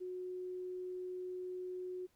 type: tone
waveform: sine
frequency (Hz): 365.5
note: F#4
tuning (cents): -21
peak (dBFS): -40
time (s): 0-2.07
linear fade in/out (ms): 20
effects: pink hiss -75 dBFS RMS until 2.15 s